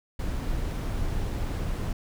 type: noise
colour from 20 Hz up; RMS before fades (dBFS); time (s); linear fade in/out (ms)
brown; -29; 0.19-1.93; 5
effects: none